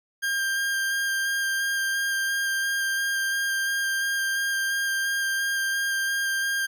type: tone with vibrato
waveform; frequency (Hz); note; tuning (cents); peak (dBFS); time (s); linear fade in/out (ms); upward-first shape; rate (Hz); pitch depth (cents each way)
40% pulse; 1597; G6; +32; -23; 0.22-6.67; 20; square; 2.9; 10
effects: none